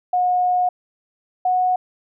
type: tone pair in turn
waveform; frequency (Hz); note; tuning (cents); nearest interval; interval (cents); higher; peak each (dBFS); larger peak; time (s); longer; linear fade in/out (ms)
sine; 724 / 733.3; F#5 / F#5; -38 / -16; unison; 22; second; -15; neither; 0.13-0.69 / 1.45-1.76; first; 5
effects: none